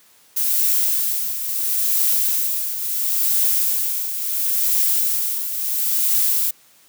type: noise with tremolo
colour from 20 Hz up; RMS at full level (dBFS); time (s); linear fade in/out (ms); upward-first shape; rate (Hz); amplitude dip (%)
violet; -17; 0.36-6.51; 10; triangle; 0.73; 65
effects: white hiss -53 dBFS RMS until 6.88 s + high-pass 100 Hz 12 dB/octave